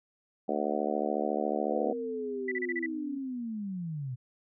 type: harmonic tone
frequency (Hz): 74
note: D2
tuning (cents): +14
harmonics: 3 / 4 / 5 / 6 / 7 / 8 / 9 / 10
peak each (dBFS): -36 / -36 / -36 / -36 / -36 / -36 / -36 / -36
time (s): 0.48-1.93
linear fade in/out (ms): 10
type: linear sweep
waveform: sine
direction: down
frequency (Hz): 509 to 120.3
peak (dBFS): -33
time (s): 1.7-4.16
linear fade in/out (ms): 20
type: tone with pitch glide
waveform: sine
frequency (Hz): 255.5 to 254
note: C4 to B3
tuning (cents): -41 to +49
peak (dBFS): -38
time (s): 1.84-3.18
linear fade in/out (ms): 10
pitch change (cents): -10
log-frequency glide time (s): 2.31-2.5
type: tone bursts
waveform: sine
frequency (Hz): 1975.5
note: B6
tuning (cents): 0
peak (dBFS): -30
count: 6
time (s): 2.48-2.862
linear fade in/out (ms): 5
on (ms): 37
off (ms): 32
effects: none